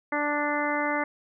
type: harmonic tone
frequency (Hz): 293.7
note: D4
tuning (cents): 0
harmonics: 1 / 2 / 3 / 4 / 5 / 6 / 7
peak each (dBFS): -31 / -31 / -31 / -33 / -34 / -34 / -32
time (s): 0.12-1.04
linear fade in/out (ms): 5
effects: none